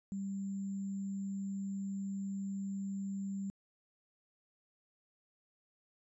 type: tone with sample-and-hold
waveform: sine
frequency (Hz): 196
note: G3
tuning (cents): 0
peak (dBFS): -36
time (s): 0.12-3.5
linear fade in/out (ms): 0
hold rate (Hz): 7350
effects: resampled to 22050 Hz